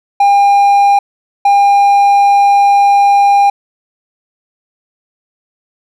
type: tone pair in turn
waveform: triangle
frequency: 804 / 804 Hz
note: G5 / G5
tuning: +44 / +44 cents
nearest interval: unison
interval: 0 cents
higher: neither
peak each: -3 dBFS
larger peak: neither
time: 0.2-0.99 / 1.45-3.5 s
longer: second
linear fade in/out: 5 ms
effects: none

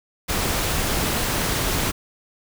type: noise with amplitude modulation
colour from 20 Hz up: pink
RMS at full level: -21 dBFS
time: 0.28-1.92 s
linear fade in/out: 20 ms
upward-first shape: sine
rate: 234 Hz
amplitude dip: 40%
effects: none

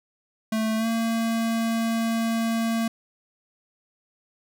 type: tone with pitch glide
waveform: square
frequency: 220 to 227.5 Hz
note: A3 to A#3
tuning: 0 to -42 cents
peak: -23 dBFS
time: 0.52-2.88 s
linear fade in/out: 5 ms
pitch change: +58 cents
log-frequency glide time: 0.77-0.87 s
effects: none

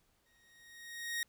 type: tone with exponential growth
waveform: sawtooth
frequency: 1872 Hz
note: A#6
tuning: 7 cents sharp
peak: -29 dBFS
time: 0.26-1.23 s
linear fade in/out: 1 ms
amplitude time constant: 210 ms
effects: pink hiss -74 dBFS RMS until 1.28 s

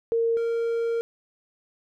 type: tone pair in turn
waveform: sine / triangle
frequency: 460 / 462.9 Hz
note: A#4 / A#4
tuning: -23 / -12 cents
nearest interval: unison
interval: 11 cents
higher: second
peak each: -20 / -21 dBFS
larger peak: first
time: 0.12-0.37 / 0.37-1.01 s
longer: second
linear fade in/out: 0 ms
effects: none

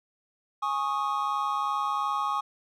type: chord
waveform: triangle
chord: Ab suspended fourth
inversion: none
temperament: equal with one note detuned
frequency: 830.6 / 1101.7 / 1244.5 Hz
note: Ab5 / Db6 / Eb6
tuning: 0 / -11 / 0 cents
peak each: -30 / -27 / -29 dBFS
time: 0.62-2.41 s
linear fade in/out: 10 ms
effects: none

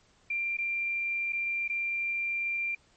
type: tone with dropouts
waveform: sine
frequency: 2374 Hz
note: D7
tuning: 18 cents sharp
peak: -28 dBFS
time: 0.3-2.75 s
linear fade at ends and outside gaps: 5 ms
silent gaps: 0.57-0.585 / 1.324-1.33 / 1.68-1.697 s
effects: pink hiss -64 dBFS RMS until 2.96 s + MP3 32 kbps

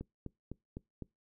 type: click train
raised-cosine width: 3 ms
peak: -28 dBFS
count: 5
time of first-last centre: 0.01-1.023 s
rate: 3.95 Hz
effects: noise-tail reverb RT60 0.2 s tail -24 dB re dry

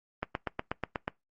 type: click train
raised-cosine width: 0.5 ms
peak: -15 dBFS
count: 8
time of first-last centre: 0.23-1.08 s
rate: 8.24 Hz
effects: noise-tail reverb RT60 0.2 s tail -25 dB re dry + Opus 32 kbps

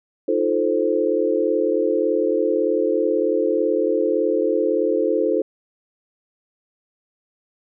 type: chord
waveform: sine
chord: F dominant seventh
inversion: third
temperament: equal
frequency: 311.1 / 349.2 / 440 / 523.3 Hz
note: Eb4 / F4 / A4 / C5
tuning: 0 / 0 / 0 / 0 cents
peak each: -24 / -23 / -21 / -22 dBFS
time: 0.28-5.42 s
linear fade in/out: 5 ms
effects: none

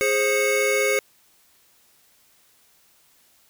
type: tone cluster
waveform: square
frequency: 414.2 / 529 / 2197 Hz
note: G#4 / C5 / C#7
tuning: -5 / +19 / -16 cents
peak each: -24 dBFS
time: 0.01-0.99 s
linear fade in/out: 0 ms
effects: white hiss -59 dBFS RMS until 3.49 s

